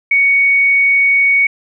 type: tone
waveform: sine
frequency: 2232 Hz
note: C#7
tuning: 11 cents sharp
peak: -8 dBFS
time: 0.11-1.47 s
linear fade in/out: 5 ms
effects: none